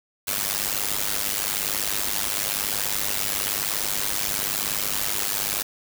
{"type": "noise with amplitude modulation", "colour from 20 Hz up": "white", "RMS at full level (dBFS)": -22, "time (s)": [0.27, 5.63], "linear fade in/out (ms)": 10, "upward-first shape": "sine", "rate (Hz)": 101, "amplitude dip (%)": 90, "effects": []}